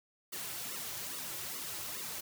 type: noise with flanger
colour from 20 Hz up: white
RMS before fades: -41 dBFS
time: 0.32-2.21 s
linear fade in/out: 10 ms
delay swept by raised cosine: 1.2 to 4.4 ms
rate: 2.4 Hz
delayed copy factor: -0.9
effects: none